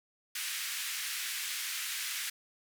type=band-pass noise; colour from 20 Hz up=pink; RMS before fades=-37 dBFS; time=0.35-2.3 s; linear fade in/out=5 ms; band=1700 to 16000 Hz; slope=24 dB/octave; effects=none